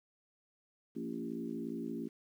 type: harmonic tone with a mistuned harmonic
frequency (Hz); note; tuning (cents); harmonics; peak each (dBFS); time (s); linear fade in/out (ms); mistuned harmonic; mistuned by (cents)
57; A#1; -38; 3 / 4 / 5 / 6 / 7; -48 / -41 / -42 / -44 / -47; 0.95-2.09; 20; 5; -33
effects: 11-bit